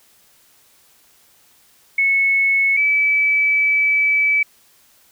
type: tone pair in turn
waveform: sine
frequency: 2200 / 2300 Hz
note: C#7 / D7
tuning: -14 / -37 cents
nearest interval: minor second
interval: 77 cents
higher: second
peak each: -13 dBFS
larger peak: neither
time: 1.98-2.77 / 2.77-4.43 s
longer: second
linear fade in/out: 5 ms
effects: white hiss -54 dBFS RMS until 5.11 s

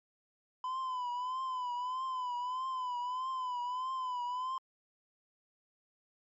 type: tone with vibrato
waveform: triangle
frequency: 1009 Hz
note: B5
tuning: 37 cents sharp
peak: -32 dBFS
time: 0.64-4.58 s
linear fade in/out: 2 ms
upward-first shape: triangle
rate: 1.6 Hz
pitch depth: 77 cents each way
effects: MP3 32 kbps

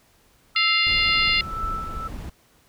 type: tone with tremolo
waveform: sine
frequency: 1321 Hz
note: E6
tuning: 3 cents sharp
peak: -25 dBFS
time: 0.55-2.08 s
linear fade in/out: 10 ms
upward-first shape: sine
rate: 2 Hz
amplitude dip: 60%
type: harmonic tone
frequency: 698.5 Hz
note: F5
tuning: in tune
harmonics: 3 / 4 / 5 / 6 / 7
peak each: -22 / -22 / -28 / -25 / -30 dBFS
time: 0.56-1.41 s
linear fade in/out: 2 ms
type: noise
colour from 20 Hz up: brown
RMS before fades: -33 dBFS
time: 0.86-2.3 s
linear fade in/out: 10 ms
effects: pink hiss -59 dBFS RMS until 2.68 s

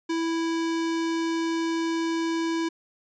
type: tone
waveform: square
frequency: 329.6 Hz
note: E4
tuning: in tune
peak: -25 dBFS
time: 0.09-2.69 s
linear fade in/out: 10 ms
effects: resampled to 16000 Hz

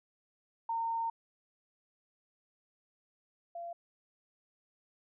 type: tone pair in turn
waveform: sine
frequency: 915 / 685.5 Hz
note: A#5 / F5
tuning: -32 / -32 cents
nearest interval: perfect fourth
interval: 500 cents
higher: first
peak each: -31 / -39 dBFS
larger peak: first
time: 0.69-1.1 / 3.55-3.73 s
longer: first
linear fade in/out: 5 ms
effects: none

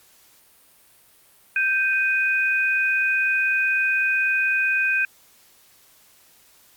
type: tone pair together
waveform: sine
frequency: 1565 / 2489 Hz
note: G6 / D#7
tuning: -3 / 0 cents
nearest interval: minor sixth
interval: 803 cents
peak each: -21 dBFS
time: 1.56-5.05 s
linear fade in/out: 2 ms
effects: white hiss -55 dBFS RMS until 6.76 s + Opus 48 kbps

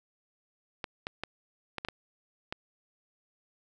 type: clicks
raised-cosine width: 0.3 ms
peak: -18 dBFS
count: 7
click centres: 0.842 / 1.069 / 1.236 / 1.783 / 1.849 / 1.886 / 2.525 s
effects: none

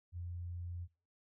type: tone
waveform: sine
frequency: 87.31 Hz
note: F2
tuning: in tune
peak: -40 dBFS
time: 0.12-0.88 s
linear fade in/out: 50 ms
effects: noise-tail reverb RT60 0.4 s tail -23 dB re dry

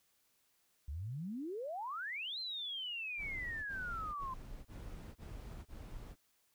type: exponential two-way sweep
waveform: sine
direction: up then down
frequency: 65.41 to 4186 to 1023 Hz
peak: -39 dBFS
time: 0.88-4.34 s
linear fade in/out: 5 ms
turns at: 2.39 s
type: noise bursts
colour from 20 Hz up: brown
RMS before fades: -48 dBFS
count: 6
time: 3.17-6.16 s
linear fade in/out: 50 ms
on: 480 ms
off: 22 ms
effects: white hiss -75 dBFS RMS until 6.54 s

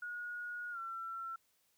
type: tone with pitch glide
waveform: sine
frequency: 1446 to 1349.2 Hz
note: F#6 to E6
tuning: -40 to +40 cents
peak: -40 dBFS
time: 0.02-1.36 s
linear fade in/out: 5 ms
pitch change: -120 cents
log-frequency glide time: 0.71-0.79 s
effects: white hiss -75 dBFS RMS until 1.77 s

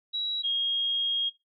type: tone pair in turn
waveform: sine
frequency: 3883 / 3259 Hz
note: B7 / G#7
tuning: -30 / -33 cents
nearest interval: minor third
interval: 303 cents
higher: first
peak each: -27 / -25 dBFS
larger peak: second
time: 0.13-0.43 / 0.43-1.3 s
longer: second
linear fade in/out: 20 ms
effects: noise-tail reverb RT60 0.2 s tail -18 dB re dry

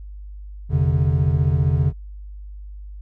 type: tone cluster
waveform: triangle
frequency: 84.5 / 131.4 / 146.6 Hz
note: E2 / C3 / D3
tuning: +43 / +8 / -3 cents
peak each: -18 dBFS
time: 0.69-1.93 s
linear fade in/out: 50 ms
effects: added 50 Hz sine -33 dBFS peak until 3.01 s

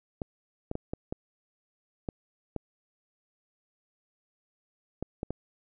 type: clicks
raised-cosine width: 2 ms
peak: -19 dBFS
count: 10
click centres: 0.218 / 0.714 / 0.754 / 0.935 / 1.125 / 2.088 / 2.563 / 5.026 / 5.231 / 5.306 s
effects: none

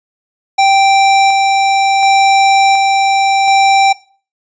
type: tone with tremolo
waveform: square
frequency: 783 Hz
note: G5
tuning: 2 cents flat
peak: -7 dBFS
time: 0.58-3.93 s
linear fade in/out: 10 ms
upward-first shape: square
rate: 0.69 Hz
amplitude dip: 25%
effects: noise-tail reverb RT60 0.4 s tail -19 dB re dry + resampled to 16000 Hz

